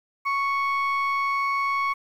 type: tone pair together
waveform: sine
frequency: 1108.7 / 2217 Hz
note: C#6 / C#7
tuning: 0 / 0 cents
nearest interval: octave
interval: 1200 cents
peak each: -21 / -25 dBFS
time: 0.25-1.94 s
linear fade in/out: 20 ms
effects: tanh soft clip ceiling -19 dBFS + 9-bit